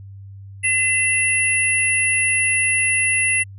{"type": "tone cluster", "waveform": "sine", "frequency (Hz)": [2018, 2697, 10220], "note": ["B6", "E7", "D#9"], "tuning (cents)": [37, 39, 45], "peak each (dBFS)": -20, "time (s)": [0.63, 3.44], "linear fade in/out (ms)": 20, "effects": ["added 98 Hz sine -35 dBFS peak until 3.58 s"]}